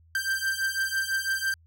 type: beating tone pair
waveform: 45% pulse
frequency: 1568 / 1574 Hz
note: G6 / G6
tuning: 0 / +7 cents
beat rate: 6 Hz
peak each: -29 dBFS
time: 0.15-1.54 s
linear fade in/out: 2 ms
effects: added 82 Hz sine -55 dBFS peak until 1.66 s